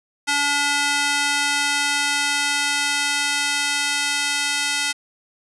square tone with high-pass filter sweep, 287.2 Hz, D4, 39 cents flat, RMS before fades -21 dBFS, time 0.27-4.93 s, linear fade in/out 20 ms, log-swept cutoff 1300 to 2100 Hz, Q 0.76, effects resampled to 24000 Hz

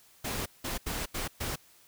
pink noise bursts at uneven times, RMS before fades -34 dBFS, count 5, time 0.24-0.46 / 0.64-0.78 / 0.86-1.06 / 1.14-1.28 / 1.4-1.56 s, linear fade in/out 10 ms, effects white hiss -60 dBFS RMS until 1.87 s

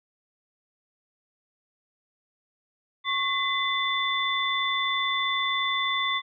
sine tone cluster, 1097 / 2032 / 3517 Hz, C#6 / B6 / A7, -18 / +49 / -1 cents, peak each -28 dBFS, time 3.04-6.22 s, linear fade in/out 50 ms, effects none

